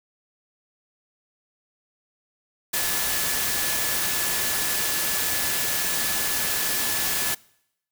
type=tone in noise; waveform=sine; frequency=1722 Hz; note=A6; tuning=38 cents flat; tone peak=-34 dBFS; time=2.73-7.35 s; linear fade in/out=10 ms; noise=white; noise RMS=-25 dBFS; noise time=2.73-7.35 s; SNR=-12 dB; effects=noise-tail reverb RT60 0.8 s tail -25 dB re dry